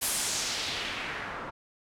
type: noise with low-pass filter sweep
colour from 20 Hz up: white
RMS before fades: -33 dBFS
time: 0.01-1.51 s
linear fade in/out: 20 ms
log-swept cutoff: 12000 to 1100 Hz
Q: 1.6
effects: none